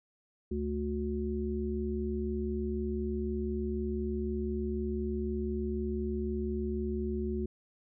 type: harmonic tone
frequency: 73 Hz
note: D2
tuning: 10 cents flat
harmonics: 1 / 3 / 5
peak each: -35 / -35 / -35 dBFS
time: 0.51-7.46 s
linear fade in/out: 5 ms
effects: none